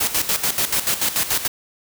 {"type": "noise with tremolo", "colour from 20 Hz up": "white", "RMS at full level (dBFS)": -19, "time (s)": [0, 1.48], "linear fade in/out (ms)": 10, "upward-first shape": "square", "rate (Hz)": 6.9, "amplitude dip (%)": 70, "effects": []}